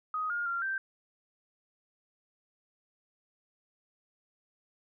sine tone with pitch steps, 1253 / 1419 / 1383 / 1564 Hz, D#6 / F6 / F6 / G6, +12 / +27 / -17 / -4 cents, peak -30 dBFS, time 0.14-0.78 s, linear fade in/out 2 ms, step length 160 ms, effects none

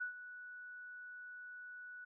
sine tone with ADSR envelope, 1476 Hz, F#6, 5 cents flat, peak -36 dBFS, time 0-2.05 s, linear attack 16 ms, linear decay 110 ms, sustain -12 dB, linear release 10 ms, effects none

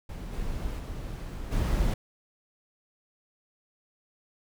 brown noise with level steps, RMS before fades -37 / -33 / -36 / -26 dBFS, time 0.09-1.94 s, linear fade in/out 5 ms, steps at 0.32 / 0.78 / 1.51 s, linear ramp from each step 20 ms, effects none

